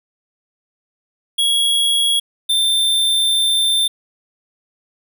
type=tone pair in turn; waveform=square; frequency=3322 / 3573 Hz; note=G#7 / A7; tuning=0 / +26 cents; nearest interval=minor second; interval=126 cents; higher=second; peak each=-14 dBFS; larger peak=neither; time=1.38-2.2 / 2.49-3.88 s; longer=second; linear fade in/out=10 ms; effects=none